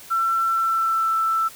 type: tone with pitch glide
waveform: sine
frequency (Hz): 1345 to 1327.2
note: E6 to E6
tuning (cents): +34 to +11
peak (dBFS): -18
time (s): 0.1-1.49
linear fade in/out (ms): 20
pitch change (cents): -23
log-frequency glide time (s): 0.5-1.16
effects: white hiss -43 dBFS RMS until 1.55 s